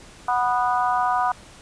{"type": "harmonic tone", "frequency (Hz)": 246.2, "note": "B3", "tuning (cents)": -5, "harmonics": [3, 4, 5, 6], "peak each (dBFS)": [-22, -23, -25, -31], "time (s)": [0.28, 1.32], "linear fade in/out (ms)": 5, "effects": ["pink hiss -46 dBFS RMS until 1.61 s", "resampled to 22050 Hz"]}